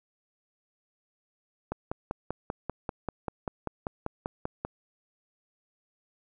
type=click train; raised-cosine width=1 ms; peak=-17 dBFS; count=16; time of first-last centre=1.72-4.65 s; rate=5.12 Hz; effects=none